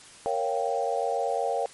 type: chord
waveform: sine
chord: G half-diminished seventh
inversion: first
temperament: equal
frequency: 466.2 / 554.4 / 698.5 / 784 Hz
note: Bb4 / Db5 / F5 / G5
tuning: 0 / 0 / 0 / 0 cents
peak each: -30 dBFS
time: 0.26-1.66 s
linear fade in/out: 0 ms
effects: white hiss -49 dBFS RMS until 1.73 s + MP3 48 kbps